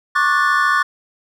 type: chord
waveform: triangle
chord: D major seventh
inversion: third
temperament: just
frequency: 1101.2 / 1174.7 / 1468.3 / 1762 Hz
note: C#6 / D6 / F#6 / A6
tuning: -12 / 0 / -14 / +2 cents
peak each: -17 dBFS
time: 0.15-0.83 s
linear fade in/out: 10 ms
effects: none